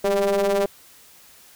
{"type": "ring-modulated tone", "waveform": "square", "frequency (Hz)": 98, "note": "G2", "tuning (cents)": 0, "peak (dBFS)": -16, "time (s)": [0.04, 0.66], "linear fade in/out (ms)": 5, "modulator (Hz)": 499, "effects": ["white hiss -50 dBFS RMS until 1.55 s"]}